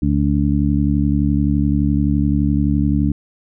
harmonic tone, 71.7 Hz, D2, 41 cents flat, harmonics 1 / 2 / 3 / 4, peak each -19 / -19 / -19 / -19 dBFS, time 0.02-3.12 s, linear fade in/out 5 ms, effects none

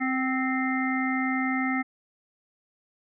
harmonic tone with a mistuned harmonic, 261.6 Hz, C4, in tune, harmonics 1 / 3 / 5 / 7 / 8, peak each -26 / -33 / -34 / -34 / -31 dBFS, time 0-1.83 s, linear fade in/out 20 ms, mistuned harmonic 3, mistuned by -28 cents, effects none

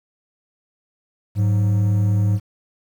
triangle tone pair together, 103.83 / 185 Hz, G#2 / F#3, 0 / 0 cents, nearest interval minor seventh, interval 1000 cents, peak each -13 / -25 dBFS, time 1.35-2.4 s, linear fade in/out 50 ms, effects 8-bit

